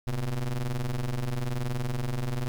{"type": "ring-modulated tone", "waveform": "square", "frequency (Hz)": 60.2, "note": "B1", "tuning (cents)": -44, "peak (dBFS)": -25, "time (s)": [0.07, 2.48], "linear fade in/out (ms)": 0, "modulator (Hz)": 70.7, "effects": ["9-bit"]}